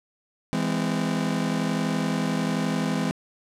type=chord; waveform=40% pulse; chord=E augmented; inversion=none; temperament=just; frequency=164.81 / 206 / 257.5 Hz; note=E3 / G#3 / B#3; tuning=0 / -14 / -28 cents; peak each=-27 dBFS; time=0.53-3.11 s; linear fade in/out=0 ms; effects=low-pass 9000 Hz 12 dB/octave